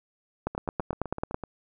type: two click trains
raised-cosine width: 1 ms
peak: -13 / -21 dBFS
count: 9 / 8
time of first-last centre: 0.47-1.344 / 0.55-1.437 s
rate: 9.15 / 7.89 Hz
effects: none